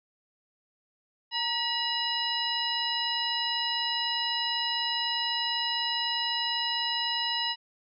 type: tone cluster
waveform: sine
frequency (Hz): 928 / 1929 / 2887 / 3972 / 5070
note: A#5 / B6 / F#7 / B7 / D#8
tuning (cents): -8 / -41 / -43 / +9 / +32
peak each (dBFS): -34 / -36 / -31 / -33 / -34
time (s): 1.31-7.56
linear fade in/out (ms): 50
effects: none